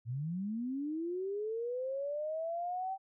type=linear sweep; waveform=sine; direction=up; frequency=110 to 778 Hz; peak=-34 dBFS; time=0.05-2.98 s; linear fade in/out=50 ms; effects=none